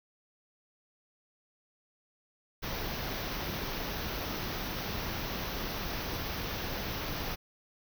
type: band-stop noise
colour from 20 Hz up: pink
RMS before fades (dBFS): -36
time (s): 2.62-7.36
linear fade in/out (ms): 20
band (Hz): 6100 to 12000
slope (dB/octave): 96
effects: none